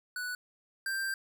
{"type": "tone pair in turn", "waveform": "square", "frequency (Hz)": [1480, 1576.8], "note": ["F#6", "G6"], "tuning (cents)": [0, 10], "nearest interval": "minor second", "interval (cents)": 110, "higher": "second", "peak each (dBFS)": [-35, -32], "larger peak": "second", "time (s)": [[0.16, 0.35], [0.86, 1.14]], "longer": "second", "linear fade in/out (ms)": 2, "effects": []}